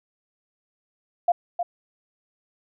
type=tone with echo; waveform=sine; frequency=698.5 Hz; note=F5; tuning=in tune; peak=-15 dBFS; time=1.28-1.32 s; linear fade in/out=5 ms; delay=310 ms; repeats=1; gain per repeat=-7 dB; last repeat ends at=1.63 s; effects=none